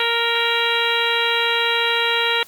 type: harmonic tone with a mistuned harmonic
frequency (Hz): 466.2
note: A#4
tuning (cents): 0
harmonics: 1 / 2 / 3 / 4 / 5 / 6 / 7 / 8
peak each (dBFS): -25 / -25 / -25 / -25 / -25 / -25 / -25 / -25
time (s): 0-2.43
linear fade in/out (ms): 2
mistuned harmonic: 8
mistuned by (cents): +73
effects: white hiss -46 dBFS RMS until 2.47 s + Opus 48 kbps